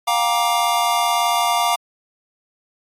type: chord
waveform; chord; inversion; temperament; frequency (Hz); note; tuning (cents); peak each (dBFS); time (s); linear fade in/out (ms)
square; G minor seventh; third; just; 705.6 / 784 / 940.8 / 1176; F5 / G5 / Bb5 / D6; +18 / 0 / +16 / +2; -21 / -27 / -22 / -23; 0.07-1.76; 10
effects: AAC 48 kbps